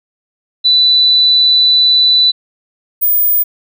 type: tone pair in turn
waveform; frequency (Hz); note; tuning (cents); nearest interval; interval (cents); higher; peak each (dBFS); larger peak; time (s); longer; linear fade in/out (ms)
sine; 3981 / 15030; B7 / A#9; +13 / +13; octave + major seventh; 2300; second; -6 / -8; first; 0.64-2.32 / 3.01-3.44; first; 20
effects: none